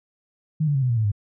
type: tone with pitch steps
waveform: sine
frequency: 155.56 / 145.14 / 135.42 / 126.35 / 117.89 / 110 / 102.63 Hz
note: D#3 / D3 / C#3 / B2 / A#2 / A2 / G#2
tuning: 0 / -20 / -40 / +40 / +20 / 0 / -20 cents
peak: -18 dBFS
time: 0.6-1.118 s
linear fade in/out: 10 ms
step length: 74 ms
effects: none